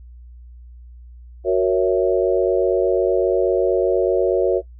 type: chord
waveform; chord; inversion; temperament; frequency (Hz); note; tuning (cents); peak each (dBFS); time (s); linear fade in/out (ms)
sine; F# dominant seventh; none; equal; 370 / 466.2 / 554.4 / 659.3; F#4 / A#4 / C#5 / E5; 0 / 0 / 0 / 0; -18 / -20 / -20 / -23; 1.44-4.62; 50
effects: noise-tail reverb RT60 0.1 s tail -21 dB re dry + added 60 Hz sine -38 dBFS peak until 4.79 s